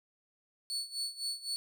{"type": "tone with tremolo", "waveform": "35% pulse", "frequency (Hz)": 4435, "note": "C#8", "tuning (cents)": 0, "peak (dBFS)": -31, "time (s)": [0.7, 1.56], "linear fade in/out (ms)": 0, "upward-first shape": "sine", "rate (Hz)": 3.9, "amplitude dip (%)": 85, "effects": []}